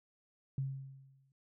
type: tone with exponential decay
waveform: sine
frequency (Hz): 135.1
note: C#3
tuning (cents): -44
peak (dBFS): -31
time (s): 0.58-1.32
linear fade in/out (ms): 2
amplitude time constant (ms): 160
effects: none